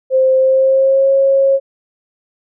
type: tone with pitch glide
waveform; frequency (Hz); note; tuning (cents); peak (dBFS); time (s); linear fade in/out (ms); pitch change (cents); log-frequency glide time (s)
sine; 523.3 to 543.9; C5 to C#5; 0 to -33; -8; 0.1-1.6; 50; +67; 0.37-1.11
effects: none